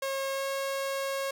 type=tone with pitch glide; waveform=sawtooth; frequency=542 to 545.8 Hz; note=C#5 to C#5; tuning=-39 to -27 cents; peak=-26 dBFS; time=0.02-1.31 s; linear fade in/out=5 ms; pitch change=+12 cents; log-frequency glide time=0.33-0.44 s; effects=none